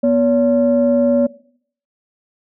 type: tone pair together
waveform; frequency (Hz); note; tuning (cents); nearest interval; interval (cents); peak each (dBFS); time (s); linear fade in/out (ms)
sine; 243.4 / 567.3; B3 / C#5; -25 / +40; octave + minor third; 1465; -13; 0.03-1.27; 10
effects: noise-tail reverb RT60 0.6 s tail -20 dB re dry + tanh soft clip ceiling -5 dBFS